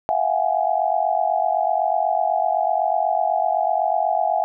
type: tone cluster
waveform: sine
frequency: 657 / 705 / 753 / 834 Hz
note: E5 / F5 / F#5 / G#5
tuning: -6 / +16 / +30 / +7 cents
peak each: -23 dBFS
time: 0.09-4.44 s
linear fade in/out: 0 ms
effects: none